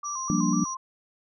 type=tone with vibrato; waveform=sine; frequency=1108.7 Hz; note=C#6; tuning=in tune; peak=-32 dBFS; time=0.03-0.77 s; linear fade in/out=5 ms; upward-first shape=square; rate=4 Hz; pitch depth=95 cents each way
type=tone; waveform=sine; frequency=5800 Hz; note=F#8; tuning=35 cents flat; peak=-32 dBFS; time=0.04-0.75 s; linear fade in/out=20 ms
type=chord; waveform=sine; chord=G minor seventh; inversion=third; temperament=equal; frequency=174.61 / 196 / 233.1 / 293.7 Hz; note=F3 / G3 / Bb3 / D4; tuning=0 / 0 / 0 / 0 cents; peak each=-27 dBFS; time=0.3-0.64 s; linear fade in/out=0 ms
effects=none